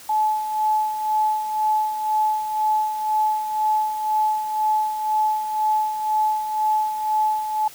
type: tone with tremolo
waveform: sine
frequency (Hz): 860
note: A5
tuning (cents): -40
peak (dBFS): -16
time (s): 0.09-7.68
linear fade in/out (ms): 5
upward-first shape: sine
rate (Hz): 2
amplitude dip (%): 60
effects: white hiss -43 dBFS RMS until 7.74 s